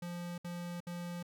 square tone bursts, 174.3 Hz, F3, 3 cents flat, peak -40 dBFS, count 3, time 0.02-1.228 s, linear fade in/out 5 ms, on 360 ms, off 64 ms, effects none

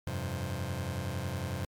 sawtooth chord, F suspended second, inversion none, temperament just, 87.31 / 98.22 / 130.96 Hz, F2 / G2 / C3, 0 / +4 / +2 cents, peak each -33 dBFS, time 0.07-1.65 s, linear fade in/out 0 ms, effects MP3 96 kbps

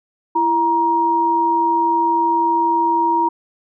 sine tone pair together, 335.1 / 943.7 Hz, E4 / A#5, +29 / +21 cents, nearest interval octave + tritone, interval 1792 cents, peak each -21 / -14 dBFS, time 0.35-3.29 s, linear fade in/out 10 ms, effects none

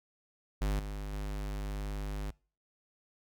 square tone with level steps, 50.5 Hz, G#1, 48 cents flat, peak -29 / -37 / -35 dBFS, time 0.61-2.31 s, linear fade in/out 10 ms, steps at 0.79 / 1.13 s, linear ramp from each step 2 ms, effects noise-tail reverb RT60 0.4 s tail -24 dB re dry

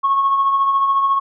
sine tone with tremolo, 1097 Hz, C#6, 18 cents flat, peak -10 dBFS, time 0.03-1.2 s, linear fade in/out 20 ms, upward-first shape triangle, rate 14 Hz, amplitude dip 50%, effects tanh soft clip ceiling -8 dBFS

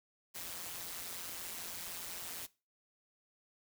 white noise with amplitude modulation, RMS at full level -41 dBFS, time 0.34-2.47 s, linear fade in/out 20 ms, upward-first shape sine, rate 173 Hz, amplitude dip 70%, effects noise-tail reverb RT60 0.3 s tail -20 dB re dry

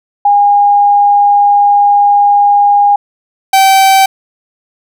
sine / 45% pulse tone pair in turn, 815 / 773.1 Hz, G#5 / G5, -33 / -24 cents, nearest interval minor second, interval 91 cents, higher first, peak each -4 dBFS, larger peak neither, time 0.25-2.96 / 3.53-4.06 s, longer first, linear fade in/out 5 ms, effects none

